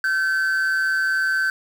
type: tone with amplitude modulation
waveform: triangle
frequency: 1539 Hz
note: G6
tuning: 32 cents flat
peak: -14 dBFS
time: 0.04-1.5 s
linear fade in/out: 2 ms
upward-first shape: sine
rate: 160 Hz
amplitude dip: 55%
effects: 7-bit